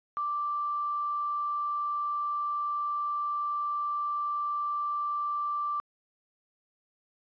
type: tone with quantisation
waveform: sine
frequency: 1174.7 Hz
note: D6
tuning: in tune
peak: -28 dBFS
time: 0.17-5.8 s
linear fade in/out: 0 ms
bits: 9
effects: resampled to 11025 Hz